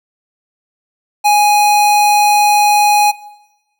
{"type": "tone", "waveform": "square", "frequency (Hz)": 830.6, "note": "G#5", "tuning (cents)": 0, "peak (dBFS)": -8, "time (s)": [1.24, 3.12], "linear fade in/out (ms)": 20, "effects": ["noise-tail reverb RT60 1.0 s tail -19 dB re dry"]}